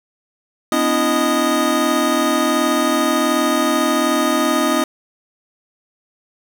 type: tone cluster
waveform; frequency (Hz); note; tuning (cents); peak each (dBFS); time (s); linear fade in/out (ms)
square; 250.3 / 288.8 / 331.5 / 622 / 1238; B3 / D4 / E4 / D#5 / D#6; +23 / -29 / +10 / -1 / -9; -22; 0.72-4.84; 2
effects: none